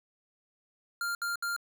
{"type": "tone bursts", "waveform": "square", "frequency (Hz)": 1396.9, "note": "F6", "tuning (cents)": 0, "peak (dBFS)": -31, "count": 3, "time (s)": [1.01, 1.564], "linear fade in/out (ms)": 2, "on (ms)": 140, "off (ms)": 67, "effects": []}